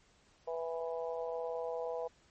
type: harmonic tone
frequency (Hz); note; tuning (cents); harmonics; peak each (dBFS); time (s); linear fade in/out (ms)
164.81; E3; 0; 3 / 4 / 5 / 6; -37 / -41 / -45 / -48; 0.47-2.08; 10
effects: pink hiss -67 dBFS RMS until 2.3 s + MP3 32 kbps